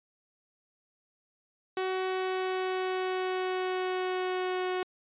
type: tone with pitch glide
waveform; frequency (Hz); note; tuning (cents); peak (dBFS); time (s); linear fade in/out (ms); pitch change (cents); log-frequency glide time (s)
sawtooth; 374.9 to 367.6; F#4 to F#4; +23 to -11; -25; 1.77-4.83; 2; -34; 1.88-4.69
effects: resampled to 8000 Hz